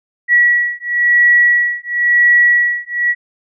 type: beating tone pair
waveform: sine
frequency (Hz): 1930 / 1930.97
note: B6 / B6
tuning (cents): -40 / -39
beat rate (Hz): 0.97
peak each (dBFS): -12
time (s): 0.28-3.15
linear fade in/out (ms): 50
effects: none